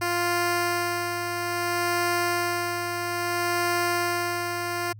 10% pulse tone with tremolo, 348.9 Hz, F4, 2 cents flat, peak -14 dBFS, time 0.01-4.93 s, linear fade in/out 10 ms, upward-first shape sine, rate 0.6 Hz, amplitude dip 45%, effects added 106 Hz sine -41 dBFS peak until 4.99 s

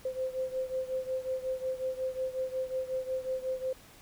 sine beating tone pair, 517 / 522.5 Hz, C5 / C5, -21 / -2 cents, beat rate 5.5 Hz, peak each -33 / -36 dBFS, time 0.05-3.73 s, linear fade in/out 5 ms, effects pink hiss -55 dBFS RMS until 4.01 s

